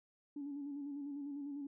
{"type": "tone with vibrato", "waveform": "sine", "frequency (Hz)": 284.4, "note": "C#4", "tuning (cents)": 45, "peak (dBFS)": -40, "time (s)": [0.36, 1.67], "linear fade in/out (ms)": 5, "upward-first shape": "square", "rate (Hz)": 10, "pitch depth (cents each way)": 37, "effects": ["tanh soft clip ceiling -36 dBFS"]}